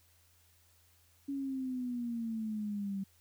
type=exponential sweep; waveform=sine; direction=down; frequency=280.6 to 192.9 Hz; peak=-34 dBFS; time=1.28-3.04 s; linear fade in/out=10 ms; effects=added 85 Hz sine -68 dBFS peak until 3.2 s + white hiss -68 dBFS RMS until 3.2 s